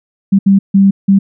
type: tone bursts at uneven times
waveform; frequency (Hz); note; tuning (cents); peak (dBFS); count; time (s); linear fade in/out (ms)
sine; 196; G3; 0; -4; 4; 0.32-0.39 / 0.46-0.59 / 0.74-0.91 / 1.08-1.19; 10
effects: none